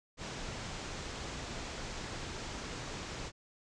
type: low-pass noise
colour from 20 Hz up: pink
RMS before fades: -42 dBFS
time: 0.17-3.32 s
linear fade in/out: 50 ms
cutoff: 7600 Hz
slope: 48 dB/octave
effects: none